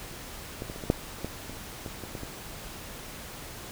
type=clicks; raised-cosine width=2 ms; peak=-21 / -24 / -26 / -24 / -7 / -18 / -27 / -23 / -24 / -22 / -24 dBFS; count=11; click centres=0.621 / 0.699 / 0.761 / 0.838 / 0.901 / 1.246 / 1.496 / 1.862 / 2.037 / 2.152 / 2.234 s; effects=pink hiss -42 dBFS RMS until 3.71 s